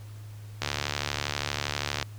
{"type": "click train", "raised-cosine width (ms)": 0.2, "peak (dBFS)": -10, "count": 103, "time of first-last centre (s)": [0.62, 2.027], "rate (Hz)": 72.5, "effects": ["added 105 Hz sine -40 dBFS peak until 2.18 s", "pink hiss -55 dBFS RMS until 2.18 s"]}